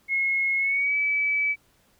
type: tone with pitch glide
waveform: sine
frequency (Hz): 2168 to 2296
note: C#7 to D7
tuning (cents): -39 to -40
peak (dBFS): -21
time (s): 0.08-1.56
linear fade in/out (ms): 50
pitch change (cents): +99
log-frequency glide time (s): 0.58-0.96
effects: pink hiss -63 dBFS RMS until 1.99 s